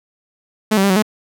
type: tone with pitch steps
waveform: sawtooth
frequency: 215.7 / 193.1 / 198.8 / 186.5 / 213.5 Hz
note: A3 / G3 / G3 / F#3 / G#3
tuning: -34 / -26 / +25 / +14 / +48 cents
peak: -8 dBFS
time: 0.71-1.025 s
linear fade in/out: 10 ms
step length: 63 ms
effects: none